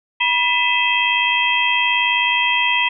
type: tone cluster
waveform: sine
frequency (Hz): 972 / 2004 / 2545 / 2644 / 3202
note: B5 / B6 / D#7 / E7 / G7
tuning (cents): -28 / +25 / +39 / +5 / +36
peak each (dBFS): -21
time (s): 0.2-2.89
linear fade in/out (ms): 10
effects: none